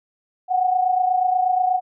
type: tone pair together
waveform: sine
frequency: 733 / 761.3 Hz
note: F#5 / F#5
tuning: -16 / +49 cents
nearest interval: minor second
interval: 65 cents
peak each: -17 / -23 dBFS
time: 0.48-1.81 s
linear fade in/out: 50 ms
effects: none